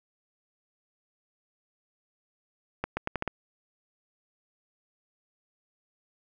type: accelerating click train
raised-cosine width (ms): 0.5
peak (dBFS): -14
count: 6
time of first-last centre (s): 2.84-3.277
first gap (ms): 130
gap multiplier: 0.8
effects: none